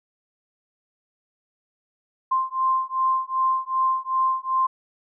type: beating tone pair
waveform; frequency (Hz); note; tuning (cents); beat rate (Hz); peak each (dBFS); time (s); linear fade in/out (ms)
sine; 1046.5 / 1049.1; C6 / C6; 0 / +4; 2.6; -23; 2.31-4.67; 10
effects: none